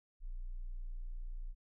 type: tone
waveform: sine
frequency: 29.64 Hz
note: A#0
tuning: 30 cents sharp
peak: -39 dBFS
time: 0.2-1.55 s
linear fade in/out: 50 ms
effects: none